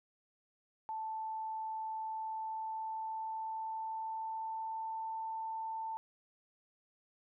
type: tone with pitch glide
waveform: sine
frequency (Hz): 880 to 890.2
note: A5 to A5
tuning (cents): 0 to +20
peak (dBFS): -37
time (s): 0.89-5.97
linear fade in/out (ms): 0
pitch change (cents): +20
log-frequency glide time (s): 2-5.13
effects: none